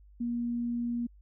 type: tone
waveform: sine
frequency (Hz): 237.9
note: A#3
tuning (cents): +35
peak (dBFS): -29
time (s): 0.2-1.07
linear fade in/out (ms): 10
effects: added 50 Hz sine -53 dBFS peak until 1.21 s

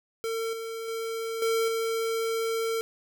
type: tone with level steps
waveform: square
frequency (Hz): 452.5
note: A4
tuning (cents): +48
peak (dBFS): -29 / -34 / -31 / -24 / -27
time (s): 0.24-2.81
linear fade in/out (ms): 0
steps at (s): 0.53 / 0.88 / 1.42 / 1.68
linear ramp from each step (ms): 2
effects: none

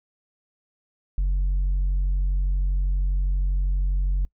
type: tone with tanh clipping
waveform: triangle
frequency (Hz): 46.25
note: F#1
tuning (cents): 0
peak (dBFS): -20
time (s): 1.18-4.25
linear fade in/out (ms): 0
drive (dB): 7
effects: noise-tail reverb RT60 0.1 s tail -23 dB re dry

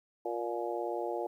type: harmonic tone with a mistuned harmonic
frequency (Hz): 117.7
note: A#2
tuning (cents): +17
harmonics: 3 / 4 / 5 / 6 / 7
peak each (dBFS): -37 / -38 / -39 / -40 / -40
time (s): 0.25-1.27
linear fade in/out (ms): 5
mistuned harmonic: 7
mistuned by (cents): +36
effects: 11-bit

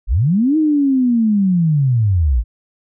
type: linear two-way sweep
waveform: sine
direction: up then down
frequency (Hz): 34.52 to 317.8 to 50.4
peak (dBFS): -11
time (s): 0.07-2.44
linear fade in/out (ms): 50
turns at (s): 0.57
effects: none

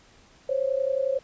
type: tone pair together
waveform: sine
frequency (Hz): 523.9 / 555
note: C5 / C#5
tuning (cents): +2 / +2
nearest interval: minor second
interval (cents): 100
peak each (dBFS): -25 / -26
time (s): 0.49-1.19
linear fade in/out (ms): 5
effects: pink hiss -56 dBFS RMS until 1.23 s + resampled to 16000 Hz

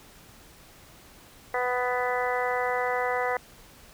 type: harmonic tone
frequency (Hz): 248.5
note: B3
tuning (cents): +11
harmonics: 2 / 3 / 4 / 5 / 6 / 7 / 8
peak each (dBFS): -29 / -30 / -33 / -35 / -37 / -36 / -33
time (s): 1.54-3.37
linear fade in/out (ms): 2
effects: pink hiss -52 dBFS RMS until 3.93 s

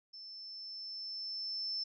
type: tone with level ramp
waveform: sine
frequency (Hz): 5300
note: E8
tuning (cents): +9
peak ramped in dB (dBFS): -47 to -34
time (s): 0.13-1.84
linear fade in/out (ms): 10
effects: none

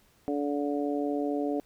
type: harmonic tone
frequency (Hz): 144.4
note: D3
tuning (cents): -29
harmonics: 2 / 3 / 4 / 5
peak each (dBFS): -29 / -33 / -35 / -37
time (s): 0.28-1.6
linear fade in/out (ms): 0
effects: pink hiss -64 dBFS RMS until 1.65 s

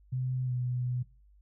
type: tone with pitch glide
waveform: sine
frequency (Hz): 128.1 to 124.45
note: C3 to B2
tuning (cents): -36 to +14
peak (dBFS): -29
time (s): 0.12-1.03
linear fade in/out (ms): 10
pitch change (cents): -50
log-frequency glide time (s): 0.45-0.52
effects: noise-tail reverb RT60 0.3 s tail -18 dB re dry + added 50 Hz sine -57 dBFS peak until 1.41 s

